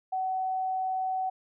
sine tone, 753 Hz, F#5, 30 cents sharp, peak -27 dBFS, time 0.12-1.3 s, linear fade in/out 10 ms, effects none

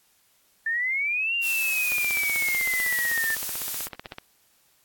sine exponential two-way sweep, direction up then down, 1773 to 2794 to 1773 Hz, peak -23 dBFS, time 0.66-3.35 s, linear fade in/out 5 ms, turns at 1.35 s
blue noise, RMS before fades -30 dBFS, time 1.41-3.89 s, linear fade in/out 50 ms
click train, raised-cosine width 0.3 ms, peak -19 dBFS, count 37, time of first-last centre 1.92-4.184 s, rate 15.9 Hz
effects white hiss -63 dBFS RMS until 4.84 s + AAC 64 kbps

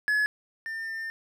triangle tone pair in turn, 1700 / 1801.1 Hz, G#6 / A6, +40 / +40 cents, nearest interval minor second, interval 100 cents, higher second, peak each -20 / -30 dBFS, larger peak first, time 0.08-0.26 / 0.66-1.1 s, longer second, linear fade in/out 0 ms, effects none

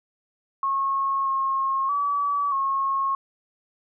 sine tone with pitch steps, 1090 / 1079 / 1145 / 1088 Hz, C#6 / C#6 / D6 / C#6, -29 / -47 / -44 / -33 cents, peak -21 dBFS, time 0.63-3.15 s, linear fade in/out 2 ms, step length 630 ms, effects none

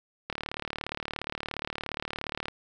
click train, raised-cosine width 0.3 ms, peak -16 dBFS, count 82, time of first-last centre 0.3-2.483 s, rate 37.1 Hz, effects none

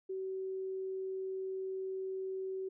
sine tone, 380 Hz, F#4, 46 cents sharp, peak -36 dBFS, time 0.09-2.69 s, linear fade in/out 10 ms, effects none

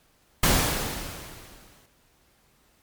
pink noise with exponential decay, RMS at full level -18 dBFS, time 0.43-1.86 s, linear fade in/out 5 ms, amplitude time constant 310 ms, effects pink hiss -63 dBFS RMS until 2.82 s + MP3 96 kbps

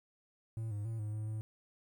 triangle tone with pitch steps, 112.5 / 103.2 / 113.1 / 105.9 / 107.6 / 108.8 Hz, A2 / G#2 / A2 / G#2 / A2 / A2, +39 / -10 / +48 / +34 / -38 / -19 cents, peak -34 dBFS, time 0.57-1.41 s, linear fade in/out 0 ms, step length 140 ms, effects 11-bit

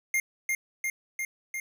square tone with echo, 2119 Hz, C7, 21 cents sharp, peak -24 dBFS, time 0.14-0.2 s, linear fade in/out 2 ms, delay 350 ms, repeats 4, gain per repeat -2 dB, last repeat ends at 1.6 s, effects none

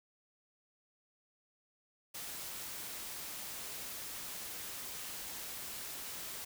white noise, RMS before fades -44 dBFS, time 2.14-6.45 s, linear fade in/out 10 ms, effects none

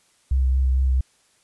sine tone with vibrato, 65.2 Hz, C2, 5 cents flat, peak -16 dBFS, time 0.31-1.01 s, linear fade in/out 5 ms, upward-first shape sine, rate 4.4 Hz, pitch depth 23 cents each way, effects white hiss -61 dBFS RMS until 1.43 s + resampled to 24000 Hz

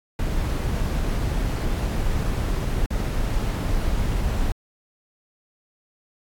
brown noise with dropouts, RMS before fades -23 dBFS, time 0.19-4.52 s, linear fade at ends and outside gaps 2 ms, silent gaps 2.86-2.904 s, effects AAC 64 kbps

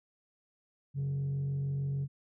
sine tone with frequency modulation, 138.59 Hz, C#3, in tune, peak -28 dBFS, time 0.94-2.08 s, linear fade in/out 50 ms, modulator 46.6 Hz, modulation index 0.25, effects tanh soft clip ceiling -29 dBFS

